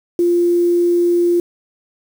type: tone with quantisation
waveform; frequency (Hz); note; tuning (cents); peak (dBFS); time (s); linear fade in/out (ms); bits
sine; 347.7; F4; -8; -11; 0.19-1.4; 2; 6
effects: none